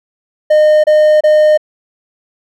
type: tone bursts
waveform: triangle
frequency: 611 Hz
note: D#5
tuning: 32 cents flat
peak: -3 dBFS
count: 3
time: 0.5-1.576 s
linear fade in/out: 10 ms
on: 340 ms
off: 28 ms
effects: none